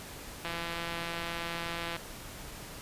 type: click train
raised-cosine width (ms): 0.3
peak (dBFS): -20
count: 257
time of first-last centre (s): 0.45-1.965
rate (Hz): 169
effects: pink hiss -45 dBFS RMS until 2.81 s + resampled to 32000 Hz